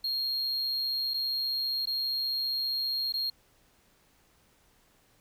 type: tone with dropouts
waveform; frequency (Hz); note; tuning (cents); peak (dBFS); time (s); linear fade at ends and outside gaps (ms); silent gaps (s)
triangle; 4245; C8; +24; -27; 0.04-3.3; 5; 1.137-1.141 / 1.856-1.871 / 3.124-3.138
effects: pink hiss -65 dBFS RMS until 5.2 s